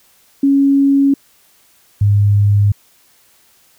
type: tone pair in turn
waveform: sine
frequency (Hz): 277.2 / 102.14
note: C#4 / G#2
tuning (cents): 0 / -28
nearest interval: octave + perfect fourth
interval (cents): 1728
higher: first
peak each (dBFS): -8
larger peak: neither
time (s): 0.43-1.14 / 2.01-2.72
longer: neither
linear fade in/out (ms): 5
effects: white hiss -52 dBFS RMS until 3.78 s